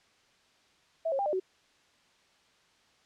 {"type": "tone with pitch steps", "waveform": "sine", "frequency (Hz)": [653, 544, 798, 601, 374.9], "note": ["E5", "C#5", "G5", "D5", "F#4"], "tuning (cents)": [-17, -33, 31, 40, 23], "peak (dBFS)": -27, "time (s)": [1.05, 1.4], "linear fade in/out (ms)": 10, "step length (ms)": 70, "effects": ["white hiss -65 dBFS RMS until 3.05 s", "low-pass 5000 Hz 12 dB/octave"]}